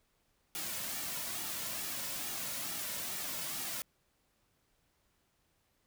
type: noise with flanger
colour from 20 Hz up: white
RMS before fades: -39 dBFS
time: 0.55-3.82 s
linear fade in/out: 0 ms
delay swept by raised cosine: 1.9 to 2.55 ms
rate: 2.3 Hz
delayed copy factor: -0.5
effects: pink hiss -75 dBFS RMS until 5.86 s